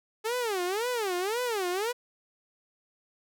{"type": "tone with vibrato", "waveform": "sawtooth", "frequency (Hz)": 420.4, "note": "G#4", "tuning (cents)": 21, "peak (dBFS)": -24, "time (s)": [0.24, 1.93], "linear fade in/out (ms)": 20, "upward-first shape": "sine", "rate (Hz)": 1.9, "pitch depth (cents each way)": 300, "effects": []}